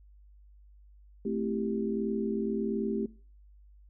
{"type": "chord", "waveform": "sine", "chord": "A minor seventh", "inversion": "none", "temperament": "equal", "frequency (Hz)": [220, 261.6, 329.6, 392], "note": ["A3", "C4", "E4", "G4"], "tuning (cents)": [0, 0, 0, 0], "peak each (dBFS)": [-32, -37, -38, -33], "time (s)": [1.25, 3.06], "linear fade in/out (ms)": 5, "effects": ["noise-tail reverb RT60 0.4 s tail -21 dB re dry", "added 50 Hz sine -53 dBFS peak until 3.89 s"]}